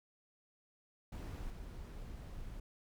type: noise with level steps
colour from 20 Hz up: brown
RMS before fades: -43 / -47 dBFS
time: 1.12-2.6 s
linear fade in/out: 5 ms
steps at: 1.5 s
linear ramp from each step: 5 ms
effects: none